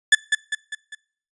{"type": "tone with echo", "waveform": "35% pulse", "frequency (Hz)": 1735, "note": "A6", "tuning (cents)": -25, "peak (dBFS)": -7, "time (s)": [0.12, 0.15], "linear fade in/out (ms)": 5, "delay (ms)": 200, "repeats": 4, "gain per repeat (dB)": -6, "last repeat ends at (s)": 0.95, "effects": ["noise-tail reverb RT60 0.5 s tail -22 dB re dry", "resampled to 24000 Hz"]}